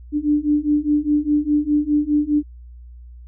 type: beating tone pair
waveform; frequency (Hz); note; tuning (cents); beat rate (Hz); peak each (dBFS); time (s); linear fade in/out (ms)
sine; 293.7 / 298.6; D4 / D4; 0 / +29; 4.9; -19 / -18; 0.12-2.43; 50
effects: added 60 Hz sine -37 dBFS peak until 3.27 s